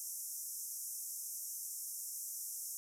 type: band-pass noise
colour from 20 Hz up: white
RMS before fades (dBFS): -44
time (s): 0-2.77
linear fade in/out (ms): 0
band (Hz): 5500 to 14000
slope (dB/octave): 96
effects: none